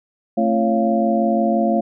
sine tone cluster, 222 / 267.9 / 338.7 / 553 / 691 Hz, A3 / C4 / E4 / C#5 / F5, +16 / +41 / +47 / -4 / -19 cents, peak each -18 / -27 / -24 / -22 / -20 dBFS, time 0.37-1.81 s, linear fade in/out 10 ms, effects none

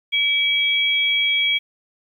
sine tone pair together, 2300 / 3299 Hz, D7 / G#7, -37 / -12 cents, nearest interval tritone, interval 625 cents, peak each -19 / -19 dBFS, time 0.12-1.59 s, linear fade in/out 20 ms, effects 9-bit

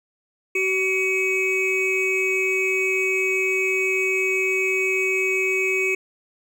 triangle tone cluster, 379.1 / 2248 / 2551 Hz, F#4 / C#7 / D#7, +42 / +24 / +43 cents, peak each -22 dBFS, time 0.55-5.95 s, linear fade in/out 5 ms, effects none

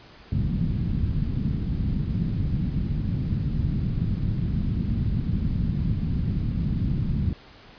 white low-pass noise, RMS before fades -25 dBFS, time 0.32-7.33 s, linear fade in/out 2 ms, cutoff 190 Hz, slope 24 dB/octave, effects pink hiss -49 dBFS RMS until 7.78 s + resampled to 11025 Hz

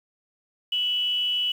sine tone with frequency modulation, 2960 Hz, F#7, in tune, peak -22 dBFS, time 0.72-1.52 s, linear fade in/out 5 ms, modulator 307 Hz, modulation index 0.28, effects 8-bit

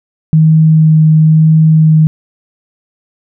sine tone with vibrato, 157.4 Hz, D#3, 20 cents sharp, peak -3 dBFS, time 0.33-2.07 s, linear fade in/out 0 ms, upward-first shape sine, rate 1 Hz, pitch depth 10 cents each way, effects none

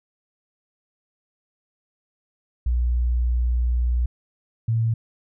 sine tone pair in turn, 60.4 / 113.59 Hz, B1 / A#2, -38 / -44 cents, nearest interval major seventh, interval 1094 cents, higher second, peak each -18 dBFS, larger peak neither, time 2.66-4.06 / 4.68-4.94 s, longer first, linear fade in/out 5 ms, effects none

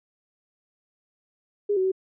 sine tone with pitch steps, 410.1 / 375.5 / 378.8 Hz, G#4 / F#4 / F#4, -22 / +26 / +41 cents, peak -20 dBFS, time 1.69-1.918 s, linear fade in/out 10 ms, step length 76 ms, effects none

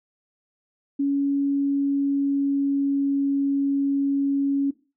sine tone with pitch glide, 280 to 278.2 Hz, C#4 to C#4, +18 to +6 cents, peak -19 dBFS, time 0.99-4.71 s, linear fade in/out 10 ms, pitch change -12 cents, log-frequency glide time 1.38-3.26 s, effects noise-tail reverb RT60 0.3 s tail -17 dB re dry

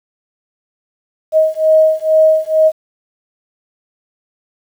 sine beating tone pair, 629 / 631.2 Hz, D#5 / D#5, +19 / +25 cents, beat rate 2.2 Hz, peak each -11 dBFS, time 1.32-2.72 s, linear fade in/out 50 ms, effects 7-bit

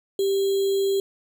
sine tone with sample-and-hold, 392 Hz, G4, in tune, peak -19 dBFS, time 0.19-1 s, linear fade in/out 2 ms, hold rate 3675 Hz, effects none

